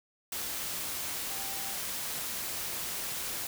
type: tone in noise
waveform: sine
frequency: 784 Hz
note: G5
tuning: in tune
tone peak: -46 dBFS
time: 1.3-1.74 s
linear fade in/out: 2 ms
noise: white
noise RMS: -36 dBFS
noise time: 0.32-3.47 s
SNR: -13 dB
effects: none